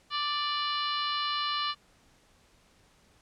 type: harmonic tone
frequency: 587.3 Hz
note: D5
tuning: in tune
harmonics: 2 / 3 / 4 / 5 / 6 / 7 / 8 / 9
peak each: -31 / -40 / -42 / -35 / -39 / -36 / -45 / -48 dBFS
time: 0.1-1.75 s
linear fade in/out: 50 ms
effects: pink hiss -63 dBFS RMS until 3.21 s + low-pass 9000 Hz 12 dB/octave